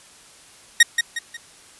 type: tone with echo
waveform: sawtooth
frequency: 1872 Hz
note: A#6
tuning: 7 cents sharp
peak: -4 dBFS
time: 0.8-0.83 s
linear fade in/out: 5 ms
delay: 180 ms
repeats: 3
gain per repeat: -8 dB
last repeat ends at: 1.37 s
effects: white hiss -48 dBFS RMS until 1.79 s + resampled to 24000 Hz